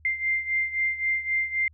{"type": "beating tone pair", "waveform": "sine", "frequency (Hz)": [2093, 2096.8], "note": ["C7", "C7"], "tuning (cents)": [0, 3], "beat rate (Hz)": 3.8, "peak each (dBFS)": [-25, -29], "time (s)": [0.05, 1.68], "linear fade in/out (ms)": 2, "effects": ["added 78 Hz sine -52 dBFS peak until 1.73 s"]}